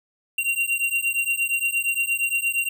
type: beating tone pair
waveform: square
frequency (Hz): 2757 / 2765.6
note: F7 / F7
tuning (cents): -23 / -18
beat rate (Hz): 8.6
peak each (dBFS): -25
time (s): 0.38-2.69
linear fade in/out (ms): 5
effects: none